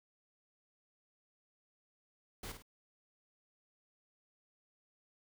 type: noise with echo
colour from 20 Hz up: pink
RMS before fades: -45 dBFS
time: 2.43-2.52 s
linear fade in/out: 5 ms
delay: 52 ms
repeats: 2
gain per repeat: -7 dB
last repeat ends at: 2.624 s
effects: none